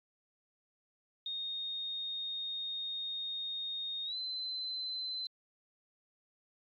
sine tone with pitch glide, 3700 to 4058 Hz, A#7 to B7, -14 to +46 cents, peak -36 dBFS, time 1.26-5.27 s, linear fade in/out 2 ms, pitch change +160 cents, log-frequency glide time 4.05-4.16 s, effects AAC 48 kbps

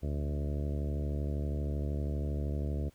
harmonic tone with a mistuned harmonic, 72.7 Hz, D2, 17 cents flat, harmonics 1 / 2 / 3 / 4 / 5 / 6 / 7 / 8 / 9, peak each -32 / -38 / -42 / -44 / -46 / -48 / -49 / -50 / -51 dBFS, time 0.02-2.9 s, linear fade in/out 20 ms, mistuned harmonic 1, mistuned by +37 cents, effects pink hiss -66 dBFS RMS until 2.94 s

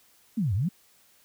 sine exponential two-way sweep, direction down then up, 246.9 to 87.31 to 202.3 Hz, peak -23 dBFS, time 0.37-0.69 s, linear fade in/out 10 ms, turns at 0.54 s, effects white hiss -61 dBFS RMS until 1.24 s

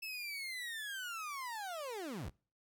30% pulse linear sweep, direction down, 2637 to 41.27 Hz, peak -38 dBFS, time 0.02-2.3 s, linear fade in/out 10 ms, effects noise-tail reverb RT60 0.4 s tail -24 dB re dry

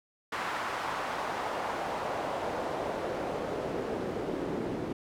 pink noise with band-pass filter sweep, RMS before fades -34 dBFS, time 0.32-4.93 s, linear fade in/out 5 ms, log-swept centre 1200 to 320 Hz, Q 1.4, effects none

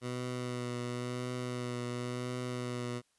15% pulse tone with vibrato, 123.47 Hz, B2, in tune, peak -29 dBFS, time 0.01-3.02 s, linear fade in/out 50 ms, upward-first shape triangle, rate 0.95 Hz, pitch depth 24 cents each way, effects white hiss -74 dBFS RMS until 3.18 s + resampled to 24000 Hz

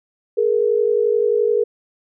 sine tone pair together, 420.9 / 472.4 Hz, G#4 / A#4, +23 / +23 cents, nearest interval major second, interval 200 cents, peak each -17 dBFS, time 0.37-1.64 s, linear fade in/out 10 ms, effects none

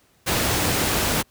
pink noise, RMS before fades -21 dBFS, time 0.26-1.23 s, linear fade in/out 20 ms, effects pink hiss -60 dBFS RMS until 1.3 s + high-pass 60 Hz 12 dB/octave

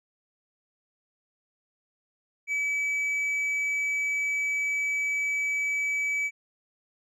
triangle tone with tanh clipping, 2291 Hz, D7, 44 cents flat, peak -26 dBFS, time 2.47-6.31 s, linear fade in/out 50 ms, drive 8 dB, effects none

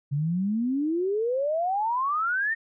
sine exponential sweep, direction up, 137 to 1863 Hz, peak -23 dBFS, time 0.11-2.55 s, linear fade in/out 20 ms, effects none

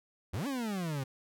40% pulse exponential two-way sweep, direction up then down, 76 to 290 to 129 Hz, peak -32 dBFS, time 0.33-1.04 s, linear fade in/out 10 ms, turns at 0.47 s, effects none

